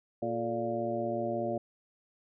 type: harmonic tone with a mistuned harmonic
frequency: 116.54 Hz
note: A#2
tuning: in tune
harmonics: 1 / 2 / 3 / 4 / 5 / 6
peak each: -42 / -37 / -36 / -41 / -34 / -37 dBFS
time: 0.22-1.58 s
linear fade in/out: 5 ms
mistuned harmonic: 4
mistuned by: -120 cents
effects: none